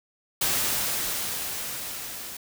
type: noise with level ramp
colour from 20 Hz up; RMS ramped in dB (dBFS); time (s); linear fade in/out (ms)
white; -24 to -38; 0.41-2.37; 5
effects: none